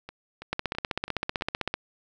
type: two click trains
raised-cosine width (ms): 0.3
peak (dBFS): -11 / -23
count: 20 / 5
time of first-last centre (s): 0.53-1.74 / 0.09-1.41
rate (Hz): 15.7 / 3.03
effects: none